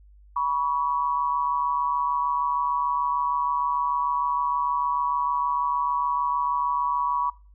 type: tone pair together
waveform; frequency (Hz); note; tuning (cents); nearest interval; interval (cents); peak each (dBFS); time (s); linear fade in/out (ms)
sine; 977 / 1123.6; B5 / C#6; -19 / +23; major second; 242; -25; 0.36-7.3; 5
effects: noise-tail reverb RT60 0.4 s tail -23 dB re dry + added 50 Hz sine -49 dBFS peak until 7.54 s